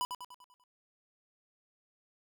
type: tone with echo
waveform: square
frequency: 991 Hz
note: B5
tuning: 6 cents sharp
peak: -31 dBFS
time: 0.01-0.05 s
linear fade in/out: 0 ms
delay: 98 ms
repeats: 6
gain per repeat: -6 dB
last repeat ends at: 0.638 s
effects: none